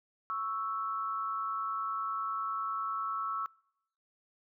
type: tone pair together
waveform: sine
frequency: 1110 / 1320 Hz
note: C#6 / E6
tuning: +2 / +2 cents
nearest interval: minor third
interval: 300 cents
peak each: -36 / -34 dBFS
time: 0.3-3.46 s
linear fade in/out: 0 ms
effects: noise-tail reverb RT60 0.8 s tail -26 dB re dry